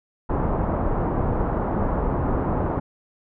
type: low-pass noise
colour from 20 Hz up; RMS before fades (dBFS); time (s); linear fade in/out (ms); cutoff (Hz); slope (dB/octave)
pink; -23; 0.29-2.8; 10; 1100; 24
effects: none